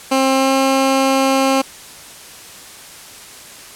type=tone with pitch glide; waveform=15% pulse; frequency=266.1 to 268.1 Hz; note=C4 to C4; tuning=+29 to +42 cents; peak=-6 dBFS; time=0.11-1.62 s; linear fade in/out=10 ms; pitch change=+13 cents; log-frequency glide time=0.35-0.52 s; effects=white hiss -37 dBFS RMS until 3.75 s + low-pass 11000 Hz 12 dB/octave